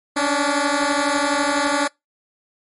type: beating tone pair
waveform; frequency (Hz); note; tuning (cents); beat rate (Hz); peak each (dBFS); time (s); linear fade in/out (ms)
10% pulse; 281 / 293; C#4 / D4; +24 / -4; 12; -12; 0.16-1.88; 10
effects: noise-tail reverb RT60 0.2 s tail -26 dB re dry + MP3 48 kbps